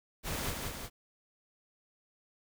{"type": "noise with echo", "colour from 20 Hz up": "pink", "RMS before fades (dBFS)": -36, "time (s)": [0.23, 0.54], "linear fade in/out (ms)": 50, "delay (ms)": 180, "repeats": 2, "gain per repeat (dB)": -3, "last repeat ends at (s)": 0.9, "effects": []}